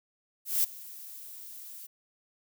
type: noise with ADSR envelope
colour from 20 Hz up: violet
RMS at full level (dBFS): -24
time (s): 0.45-1.87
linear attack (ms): 190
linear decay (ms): 8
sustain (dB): -21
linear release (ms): 12
effects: none